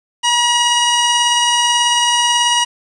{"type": "tone pair together", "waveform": "sawtooth", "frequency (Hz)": [957.9, 2892], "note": ["A#5", "F#7"], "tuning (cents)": [47, -40], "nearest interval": "octave + perfect fifth", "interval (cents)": 1913, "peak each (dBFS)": -11, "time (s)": [0.23, 2.65], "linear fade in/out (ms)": 20, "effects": ["resampled to 22050 Hz", "7-bit"]}